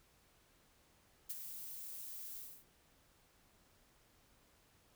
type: noise with ADSR envelope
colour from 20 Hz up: violet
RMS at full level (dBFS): -40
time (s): 1.29-2.65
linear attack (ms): 14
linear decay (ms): 28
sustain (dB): -8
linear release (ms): 270
effects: pink hiss -70 dBFS RMS until 4.95 s